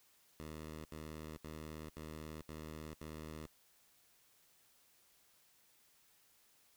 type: tone bursts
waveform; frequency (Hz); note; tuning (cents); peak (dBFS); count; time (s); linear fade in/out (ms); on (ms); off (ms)
10% pulse; 77.78; D#2; 0; -38; 6; 0.4-3.465; 0; 450; 73
effects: white hiss -70 dBFS RMS until 6.76 s

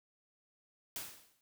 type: noise with exponential decay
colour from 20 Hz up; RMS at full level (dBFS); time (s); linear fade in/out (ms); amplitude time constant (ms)
white; -39; 0.96-1.41; 1; 97
effects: none

